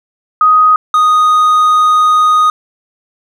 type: tone pair in turn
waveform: sine / triangle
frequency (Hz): 1251 / 1242.4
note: D#6 / D#6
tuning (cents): +9 / -3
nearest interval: unison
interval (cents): 12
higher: first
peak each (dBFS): -4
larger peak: neither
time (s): 0.41-0.76 / 0.94-2.5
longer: second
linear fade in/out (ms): 2
effects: none